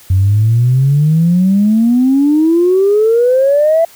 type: exponential sweep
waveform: sine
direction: up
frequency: 91.3 to 673 Hz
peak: -6 dBFS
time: 0.1-3.85 s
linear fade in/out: 5 ms
effects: tanh soft clip ceiling -2 dBFS + white hiss -41 dBFS RMS until 3.95 s